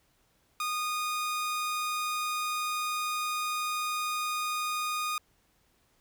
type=tone; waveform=sawtooth; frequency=1231 Hz; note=D#6; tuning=19 cents flat; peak=-26 dBFS; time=0.6-5.18 s; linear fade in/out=2 ms; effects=pink hiss -69 dBFS RMS until 6 s